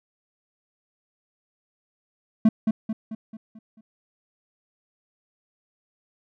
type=tone with echo; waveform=triangle; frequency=220 Hz; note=A3; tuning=in tune; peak=-10 dBFS; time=2.45-2.49 s; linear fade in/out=5 ms; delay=220 ms; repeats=6; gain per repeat=-6 dB; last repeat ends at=3.81 s; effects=none